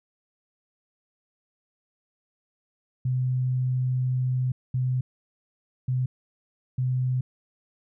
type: tone bursts at uneven times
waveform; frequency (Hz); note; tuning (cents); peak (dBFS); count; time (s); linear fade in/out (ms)
sine; 127.6; C3; -43; -22; 4; 3.05-4.52 / 4.74-5.01 / 5.88-6.06 / 6.78-7.21; 5
effects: none